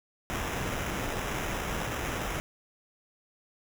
pink noise with sample-and-hold, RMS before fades -33 dBFS, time 0.3-2.4 s, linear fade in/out 0 ms, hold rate 4410 Hz, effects none

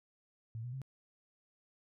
sine tone with pitch steps, 113.2 / 122.73 / 133.07 Hz, A2 / B2 / C3, +50 / -10 / +30 cents, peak -39 dBFS, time 0.55-0.817 s, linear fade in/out 0 ms, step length 89 ms, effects none

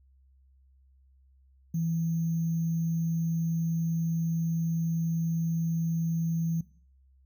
sine tone with sample-and-hold, 164.81 Hz, E3, in tune, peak -26 dBFS, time 1.74-6.61 s, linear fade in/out 5 ms, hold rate 6300 Hz, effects noise-tail reverb RT60 0.5 s tail -19 dB re dry + added 66 Hz sine -58 dBFS peak until 7.25 s

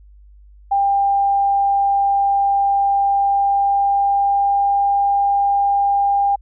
sine tone with pitch glide, 796 to 801.1 Hz, G5 to G5, +26 to +37 cents, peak -13 dBFS, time 0.71-6.36 s, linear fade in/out 10 ms, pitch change +11 cents, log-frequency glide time 3.06-5.03 s, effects added 50 Hz sine -42 dBFS peak until 6.41 s

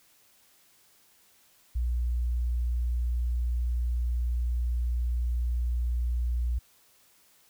sine tone, 60 Hz, B1, 49 cents flat, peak -25 dBFS, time 1.75-6.59 s, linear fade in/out 10 ms, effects white hiss -62 dBFS RMS until 7.49 s

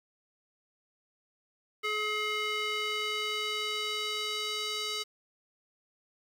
square tone with band-pass filter sweep, 424.8 Hz, G#4, 39 cents sharp, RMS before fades -33 dBFS, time 1.83-5.04 s, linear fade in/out 20 ms, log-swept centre 2200 to 4200 Hz, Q 1.5, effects 9-bit

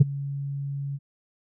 sine tone with ADSR envelope, 140 Hz, C#3, 18 cents sharp, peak -6 dBFS, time 0-0.99 s, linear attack 12 ms, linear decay 20 ms, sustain -22 dB, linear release 39 ms, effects tanh soft clip ceiling -8 dBFS

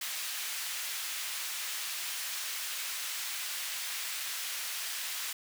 pink high-pass noise, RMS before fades -37 dBFS, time 0.01-5.33 s, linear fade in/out 5 ms, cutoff 2000 Hz, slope 12 dB/octave, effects none

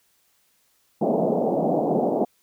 white band-pass noise, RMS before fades -22 dBFS, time 1.01-2.25 s, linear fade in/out 5 ms, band 160 to 740 Hz, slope 48 dB/octave, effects white hiss -65 dBFS RMS until 2.42 s

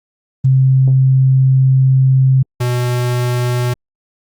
sine / square tone pair in turn, 132.1 / 122.97 Hz, C3 / B2, +17 / -7 cents, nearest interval minor second, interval 124 cents, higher first, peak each -7 / -14 dBFS, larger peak first, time 0.44-2.43 / 2.6-3.74 s, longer first, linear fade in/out 10 ms, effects Opus 24 kbps

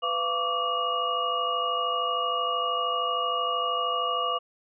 sine tone cluster, 501 / 685 / 1116 / 1169 / 2871 Hz, B4 / F5 / C#6 / D6 / F7, +25 / -34 / +11 / -8 / +47 cents, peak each -33 / -33 / -35 / -27 / -32 dBFS, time 0.02-4.39 s, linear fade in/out 20 ms, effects none

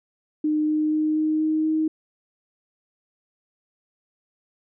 sine tone with pitch steps, 305.1 / 306.9 / 308.6 / 310.4 / 312.2 / 314 Hz, D#4 / D#4 / D#4 / D#4 / D#4 / D#4, -34 / -24 / -14 / -4 / +6 / +16 cents, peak -19 dBFS, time 0.44-1.88 s, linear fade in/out 5 ms, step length 240 ms, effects none

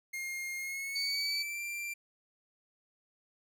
45% pulse tone with pitch glide, 2130 to 2363 Hz, C7 to D7, +30 to +10 cents, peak -36 dBFS, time 0.13-1.94 s, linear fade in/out 10 ms, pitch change +180 cents, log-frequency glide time 0.57-1.61 s
sine tone, 4536 Hz, C#8, 39 cents sharp, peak -32 dBFS, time 0.95-1.43 s, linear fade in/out 10 ms
effects none

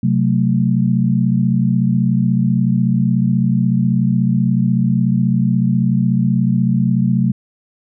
sine chord, F# diminished, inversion second, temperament equal with one note detuned, 130.81 / 185 / 221.3 Hz, C3 / F#3 / A3, 0 / 0 / +10 cents, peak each -16 / -16 / -17 dBFS, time 0.03-7.32 s, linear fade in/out 5 ms, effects none

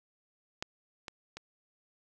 clicks, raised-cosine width 0.2 ms, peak -17 / -23 / -25 dBFS, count 3, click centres 0.625 / 1.082 / 1.37 s, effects none

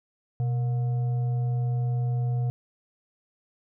sine tone with frequency modulation, 124.7 Hz, B2, 17 cents sharp, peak -23 dBFS, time 0.4-2.5 s, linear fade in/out 0 ms, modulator 593 Hz, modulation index 0.2, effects none

